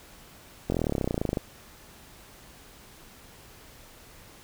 slowing click train, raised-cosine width 2 ms, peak -13 dBFS, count 23, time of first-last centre 0.7-1.372 s, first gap 22 ms, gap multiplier 1.03, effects pink hiss -51 dBFS RMS until 4.43 s

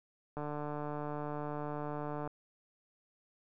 click train, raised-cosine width 1 ms, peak -26 dBFS, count 283, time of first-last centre 0.37-2.275 s, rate 148 Hz, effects none

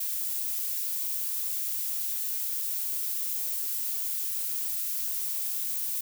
violet noise, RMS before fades -31 dBFS, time 0-6.01 s, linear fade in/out 5 ms, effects none

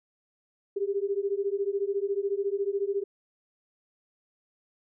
sine beating tone pair, 392 / 406 Hz, G4 / G#4, 0 / -39 cents, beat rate 14 Hz, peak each -29 dBFS, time 0.76-3.04 s, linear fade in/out 10 ms, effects none

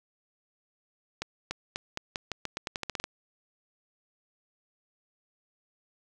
accelerating click train, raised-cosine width 0.2 ms, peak -15 dBFS, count 15, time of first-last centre 1.22-3.041 s, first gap 290 ms, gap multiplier 0.86, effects none

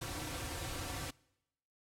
pink noise with comb filter, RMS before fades -41 dBFS, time 0.01-1.11 s, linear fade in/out 10 ms, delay 4.8 ms, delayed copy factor -0.8, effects noise-tail reverb RT60 0.9 s tail -24 dB re dry + low-pass 12000 Hz 12 dB/octave

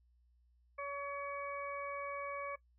harmonic tone, 565 Hz, C#5, 33 cents sharp, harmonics 1 / 2 / 3 / 4, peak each -43 / -42 / -52 / -47 dBFS, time 0.78-2.56 s, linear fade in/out 10 ms, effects noise-tail reverb RT60 0.1 s tail -18 dB re dry + added 60 Hz sine -67 dBFS peak until 2.78 s

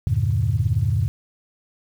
sine chord, E half-diminished seventh, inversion none, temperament equal with one note detuned, 81.13 / 98 / 116.54 / 146.83 Hz, E2 / G2 / Bb2 / D3, -27 / 0 / 0 / 0 cents, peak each -25 / -21 / -21 / -26 dBFS, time 0.07-1.08 s, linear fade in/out 0 ms, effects tanh soft clip ceiling -8 dBFS + 8-bit

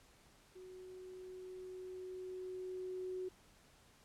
sine tone with level ramp, 370 Hz, F#4, in tune, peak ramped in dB -51 to -39 dBFS, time 0.55-3.29 s, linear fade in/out 10 ms, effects pink hiss -66 dBFS RMS until 4.04 s + low-pass 11000 Hz 12 dB/octave

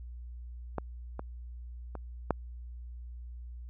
clicks, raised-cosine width 1 ms, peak -18 / -23 / -26 / -12 dBFS, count 4, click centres 0.783 / 1.194 / 1.953 / 2.307 s, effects added 60 Hz sine -41 dBFS peak until 3.69 s

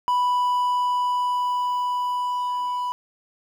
triangle tone with level ramp, 987.8 Hz, B5, in tune, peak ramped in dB -16 to -22 dBFS, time 0.08-2.92 s, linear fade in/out 0 ms, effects 9-bit

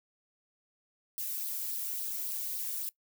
violet noise with flanger, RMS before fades -36 dBFS, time 1.18-2.89 s, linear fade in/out 0 ms, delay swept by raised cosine 0.2 to 1.4 ms, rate 3.6 Hz, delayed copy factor +0.5, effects noise-tail reverb RT60 0.1 s tail -20 dB re dry

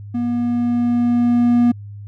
triangle tone with level ramp, 240 Hz, B3, 49 cents flat, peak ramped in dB -16 to -8 dBFS, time 0.14-1.72 s, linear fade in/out 10 ms, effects added 102 Hz sine -31 dBFS peak until 2.07 s

